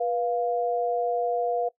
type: tone pair together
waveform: sine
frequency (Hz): 486.5 / 698.5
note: B4 / F5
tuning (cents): -26 / 0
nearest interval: tritone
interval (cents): 626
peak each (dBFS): -26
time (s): 0-1.69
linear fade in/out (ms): 10
effects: noise-tail reverb RT60 0.1 s tail -19 dB re dry